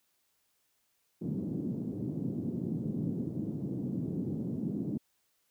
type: band-pass noise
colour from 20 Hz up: white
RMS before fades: -35 dBFS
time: 1.21-4.98 s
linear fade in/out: 10 ms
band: 130 to 280 Hz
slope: 24 dB/octave
effects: white hiss -75 dBFS RMS until 5.5 s